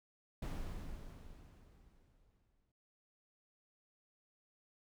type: noise with exponential decay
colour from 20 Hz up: brown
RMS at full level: -39 dBFS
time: 0.42-2.72 s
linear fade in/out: 5 ms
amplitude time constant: 500 ms
effects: none